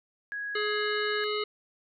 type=tone; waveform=sine; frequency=1661.2 Hz; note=G#6; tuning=in tune; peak=-32 dBFS; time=0.32-1.24 s; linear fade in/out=0 ms
type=harmonic tone; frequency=421.1 Hz; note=G#4; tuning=24 cents sharp; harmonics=1 / 3 / 5 / 7 / 9 / 10; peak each=-30 / -35 / -37 / -38 / -40 / -40 dBFS; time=0.55-1.44 s; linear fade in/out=5 ms
effects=none